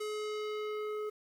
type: tone with low-pass filter sweep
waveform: square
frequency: 424.8 Hz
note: G#4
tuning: 39 cents sharp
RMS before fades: -37 dBFS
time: 0-1.1 s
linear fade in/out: 10 ms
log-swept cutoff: 10000 to 1200 Hz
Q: 0.97
effects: 10-bit